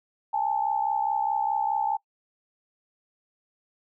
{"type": "tone pair together", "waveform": "sine", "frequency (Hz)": [815.2, 880], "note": ["G#5", "A5"], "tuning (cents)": [-32, 0], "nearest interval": "minor second", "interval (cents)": 132, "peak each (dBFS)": -26, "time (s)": [0.33, 1.97], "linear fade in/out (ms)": 10, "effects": ["noise-tail reverb RT60 0.1 s tail -22 dB re dry"]}